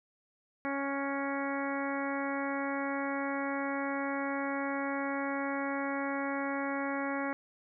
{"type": "harmonic tone with a mistuned harmonic", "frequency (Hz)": 277.2, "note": "C#4", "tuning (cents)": 0, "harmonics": [1, 2, 3, 4, 5, 6, 7, 8], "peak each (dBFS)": [-35, -38, -40, -41, -42, -43, -43, -44], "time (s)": [0.65, 7.33], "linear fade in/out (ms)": 0, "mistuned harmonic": 5, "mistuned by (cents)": 16, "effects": []}